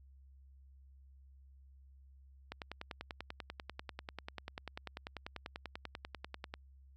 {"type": "click train", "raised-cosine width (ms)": 0.3, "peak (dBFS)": -26, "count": 42, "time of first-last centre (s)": [2.52, 6.54], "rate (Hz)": 10.2, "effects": ["added 67 Hz sine -57 dBFS peak until 6.96 s"]}